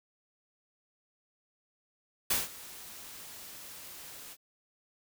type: noise with ADSR envelope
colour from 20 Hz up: white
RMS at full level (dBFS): -27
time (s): 2.3-4.37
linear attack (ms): 7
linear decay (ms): 170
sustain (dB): -20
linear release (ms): 53
effects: none